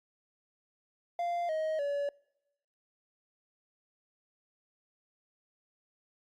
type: tone with pitch steps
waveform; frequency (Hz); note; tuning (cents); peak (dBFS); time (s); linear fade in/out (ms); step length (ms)
triangle; 694 / 629.1 / 570.3; F5 / D#5 / C#5; -11 / +19 / +49; -28; 1.19-2.09; 2; 300
effects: noise-tail reverb RT60 0.9 s tail -25 dB re dry + Opus 48 kbps